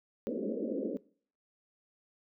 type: band-pass noise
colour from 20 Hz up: pink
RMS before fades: -35 dBFS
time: 0.27-0.97 s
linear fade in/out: 0 ms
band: 200 to 570 Hz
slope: 96 dB/octave
effects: noise-tail reverb RT60 0.5 s tail -21 dB re dry